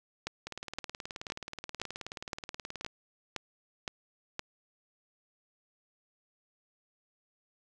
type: two click trains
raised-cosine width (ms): 0.2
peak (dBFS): -17 / -22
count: 9 / 46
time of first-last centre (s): 0.27-4.394 / 0.47-2.864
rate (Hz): 1.94 / 18.8
effects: none